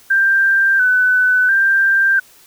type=tone with vibrato; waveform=sine; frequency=1541 Hz; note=G6; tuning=30 cents flat; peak=-10 dBFS; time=0.1-2.2 s; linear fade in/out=10 ms; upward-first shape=square; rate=0.72 Hz; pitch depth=44 cents each way; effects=white hiss -47 dBFS RMS until 2.46 s